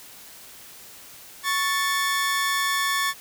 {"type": "tone pair together", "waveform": "sawtooth", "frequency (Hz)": [1108.7, 1760], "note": ["C#6", "A6"], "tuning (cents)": [0, 0], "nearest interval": "minor sixth", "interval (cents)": 800, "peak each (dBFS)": -21, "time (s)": [1.43, 3.14], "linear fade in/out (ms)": 50, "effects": ["white hiss -45 dBFS RMS until 3.2 s"]}